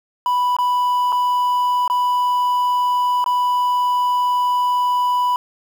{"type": "tone with dropouts", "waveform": "triangle", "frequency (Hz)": 987.8, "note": "B5", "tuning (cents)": 0, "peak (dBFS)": -13, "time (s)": [0.26, 5.36], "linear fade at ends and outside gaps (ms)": 1, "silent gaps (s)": [[0.566, 0.586], [1.122, 1.126], [1.878, 1.899], [3.242, 3.261]], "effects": ["7-bit"]}